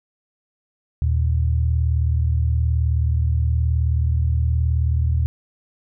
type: tone pair together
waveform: sine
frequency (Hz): 77.78 / 116.73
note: D#2 / A#2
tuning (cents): 0 / +3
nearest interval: perfect fifth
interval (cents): 703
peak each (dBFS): -17 / -22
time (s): 1.02-5.26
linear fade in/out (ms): 0
effects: none